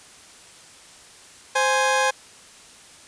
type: tone pair together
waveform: 20% pulse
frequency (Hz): 523.3 / 830.7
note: C5 / G#5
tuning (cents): 0 / 0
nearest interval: minor sixth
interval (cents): 800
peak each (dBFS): -16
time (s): 1.55-2.11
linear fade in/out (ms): 10
effects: white hiss -47 dBFS RMS until 3.07 s + resampled to 22050 Hz